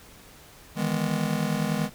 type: chord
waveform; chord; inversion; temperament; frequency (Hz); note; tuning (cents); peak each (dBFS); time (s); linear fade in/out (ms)
square; E major seventh; third; just; 154.51 / 164.81 / 206 / 247.2; D#3 / E3 / G#3 / B3; -12 / 0 / -14 / +2; -31 / -31 / -29 / -33; 0.75-1.9; 50
effects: pink hiss -50 dBFS RMS until 1.94 s